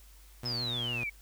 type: tone with vibrato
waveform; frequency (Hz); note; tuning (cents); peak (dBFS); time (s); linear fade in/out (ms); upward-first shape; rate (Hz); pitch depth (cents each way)
sawtooth; 120.4; B2; -44; -33; 0.43-1.04; 5; triangle; 6.9; 25
type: exponential sweep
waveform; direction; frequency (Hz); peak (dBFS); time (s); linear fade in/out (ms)
sine; down; 5274 to 2217; -32; 0.45-1.1; 10
effects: added 50 Hz sine -53 dBFS peak until 1.21 s + white hiss -60 dBFS RMS until 1.21 s